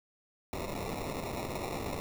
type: noise with sample-and-hold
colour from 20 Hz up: white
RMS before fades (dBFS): -37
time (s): 0.53-2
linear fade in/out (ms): 0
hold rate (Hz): 1575
effects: none